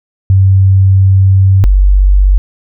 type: tone pair in turn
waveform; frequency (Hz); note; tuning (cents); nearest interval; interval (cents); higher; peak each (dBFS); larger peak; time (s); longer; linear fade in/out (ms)
sine; 96 / 48; G2 / G1; -36 / -36; octave; 1200; first; -3; neither; 0.3-1.64 / 1.64-2.38; first; 0
effects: none